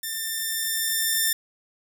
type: tone with level ramp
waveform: 5% pulse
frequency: 1792 Hz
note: A6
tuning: 31 cents sharp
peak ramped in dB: -18 to -9 dBFS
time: 0.03-1.33 s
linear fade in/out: 5 ms
effects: none